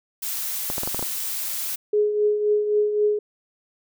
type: noise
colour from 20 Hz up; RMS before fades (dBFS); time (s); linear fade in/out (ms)
blue; -28; 0.22-1.76; 10
type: clicks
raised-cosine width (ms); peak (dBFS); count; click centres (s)
1; -15; 7; 0.701 / 0.781 / 0.834 / 0.875 / 0.946 / 0.993 / 1.027
type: tone with tremolo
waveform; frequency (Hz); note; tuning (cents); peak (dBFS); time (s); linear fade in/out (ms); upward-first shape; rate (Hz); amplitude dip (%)
sine; 419.1; G#4; +16; -15; 1.93-3.19; 5; triangle; 3.8; 60
effects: none